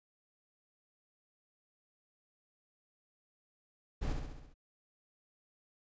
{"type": "noise with echo", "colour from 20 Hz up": "brown", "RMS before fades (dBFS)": -33, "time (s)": [4.01, 4.14], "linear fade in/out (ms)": 20, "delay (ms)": 67, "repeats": 6, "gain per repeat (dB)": -4, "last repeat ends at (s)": 4.542, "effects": ["resampled to 16000 Hz"]}